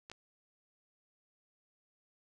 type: clicks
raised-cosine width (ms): 0.2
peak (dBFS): -30 / -29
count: 2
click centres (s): 0.099 / 0.116
effects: none